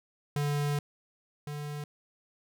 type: tone pair in turn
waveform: square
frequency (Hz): 145.4 / 147.09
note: D3 / D3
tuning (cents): -17 / +3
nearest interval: unison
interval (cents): 20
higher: second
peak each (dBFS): -28 / -36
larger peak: first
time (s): 0.36-0.79 / 1.47-1.84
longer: first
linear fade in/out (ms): 2
effects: none